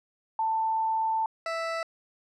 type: tone pair in turn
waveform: sine / 20% pulse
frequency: 888 / 659.3 Hz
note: A5 / E5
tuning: +16 / 0 cents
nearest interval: perfect fourth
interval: 516 cents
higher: first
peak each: -24 dBFS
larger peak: neither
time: 0.39-1.26 / 1.46-1.83 s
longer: first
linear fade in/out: 2 ms
effects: low-pass 5000 Hz 12 dB/octave